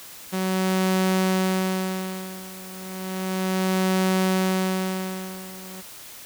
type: tone with tremolo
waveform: sawtooth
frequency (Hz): 187.6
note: F#3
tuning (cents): +24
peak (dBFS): -15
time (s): 0.32-5.82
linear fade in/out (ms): 20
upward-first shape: sine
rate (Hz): 0.33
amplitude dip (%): 90
effects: white hiss -42 dBFS RMS until 6.25 s